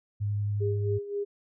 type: tone with vibrato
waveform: sine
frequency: 103 Hz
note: G#2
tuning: 14 cents flat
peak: -26 dBFS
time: 0.2-0.99 s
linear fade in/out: 20 ms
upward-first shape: sine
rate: 11 Hz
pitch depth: 9 cents each way
type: tone with tremolo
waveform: sine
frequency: 406 Hz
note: G#4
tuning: 39 cents flat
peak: -27 dBFS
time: 0.6-1.25 s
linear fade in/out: 20 ms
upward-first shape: sine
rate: 3.8 Hz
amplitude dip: 70%
effects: none